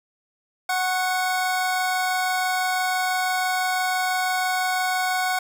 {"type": "tone pair together", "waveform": "25% pulse", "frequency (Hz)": [740, 1097], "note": ["F#5", "C#6"], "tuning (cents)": [0, -18], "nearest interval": "perfect fifth", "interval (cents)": 682, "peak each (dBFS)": [-18, -27], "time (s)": [0.69, 5.39], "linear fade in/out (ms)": 5, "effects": []}